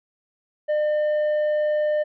sine tone with tanh clipping, 603 Hz, D5, 46 cents sharp, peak -20 dBFS, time 0.68-2.04 s, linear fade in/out 20 ms, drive 5 dB, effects none

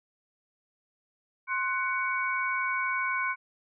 sine tone cluster, 1053 / 1489 / 2242 Hz, C6 / F#6 / C#7, +11 / +11 / +19 cents, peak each -31 dBFS, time 1.47-3.36 s, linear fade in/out 50 ms, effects none

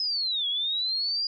sine linear two-way sweep, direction down then up, 5160 to 3282 to 4864 Hz, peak -25 dBFS, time 0-1.27 s, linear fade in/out 2 ms, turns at 0.48 s, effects none

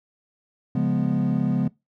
triangle chord, C# dominant seventh, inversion none, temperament equal, 138.59 / 174.61 / 207.7 / 246.9 Hz, C#3 / E#3 / G#3 / B3, 0 / 0 / 0 / 0 cents, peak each -23 dBFS, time 0.75-1.68 s, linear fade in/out 5 ms, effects noise-tail reverb RT60 0.2 s tail -21 dB re dry + tanh soft clip ceiling -9 dBFS

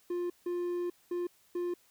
triangle tone bursts at uneven times, 351.8 Hz, F4, 13 cents sharp, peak -29 dBFS, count 4, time 0.1-0.3 / 0.46-0.9 / 1.11-1.27 / 1.55-1.74 s, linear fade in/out 5 ms, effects white hiss -66 dBFS RMS until 1.9 s

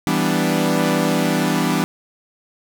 sawtooth chord, E minor seventh, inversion none, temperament equal, 164.81 / 196 / 246.9 / 293.7 Hz, E3 / G3 / B3 / D4, 0 / 0 / 0 / 0 cents, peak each -18 dBFS, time 0.07-1.84 s, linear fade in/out 0 ms, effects none

